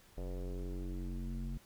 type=tone with low-pass filter sweep; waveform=square; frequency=45.41 Hz; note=F#1; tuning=32 cents flat; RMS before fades=-40 dBFS; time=0.17-1.58 s; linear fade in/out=10 ms; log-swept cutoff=560 to 200 Hz; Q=2.8; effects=pink hiss -63 dBFS RMS until 1.65 s